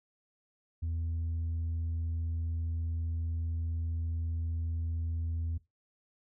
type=tone with tanh clipping; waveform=sine; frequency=82.41 Hz; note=E2; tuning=in tune; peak=-32 dBFS; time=0.82-5.58 s; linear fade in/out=10 ms; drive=2 dB; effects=noise-tail reverb RT60 0.2 s tail -18 dB re dry